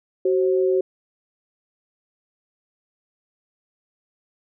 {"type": "tone pair together", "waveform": "sine", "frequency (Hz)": [375.8, 531], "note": ["F#4", "C5"], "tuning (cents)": [27, 25], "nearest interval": "tritone", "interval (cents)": 598, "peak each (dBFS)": [-17, -24], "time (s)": [0.25, 0.81], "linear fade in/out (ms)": 5, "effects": []}